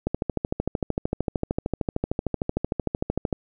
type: click train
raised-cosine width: 2 ms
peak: -10 dBFS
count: 44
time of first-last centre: 0.07-3.328 s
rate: 13.2 Hz
effects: none